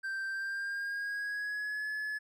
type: tone with pitch glide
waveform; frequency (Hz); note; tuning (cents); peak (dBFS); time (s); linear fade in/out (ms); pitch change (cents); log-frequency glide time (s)
triangle; 1568 to 1709.9; G6 to A6; 0 to -50; -32; 0.03-2.19; 20; +150; 0.29-1.87
effects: none